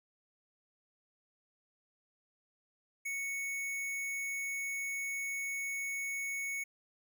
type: tone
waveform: square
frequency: 2217 Hz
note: C#7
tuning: in tune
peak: -36 dBFS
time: 3.05-6.64 s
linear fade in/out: 10 ms
effects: none